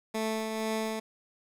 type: tone with tremolo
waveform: 15% pulse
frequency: 220 Hz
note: A3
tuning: in tune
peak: -22 dBFS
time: 0.14-1 s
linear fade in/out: 10 ms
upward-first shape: triangle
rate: 2.1 Hz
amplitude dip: 40%
effects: resampled to 32000 Hz + 9-bit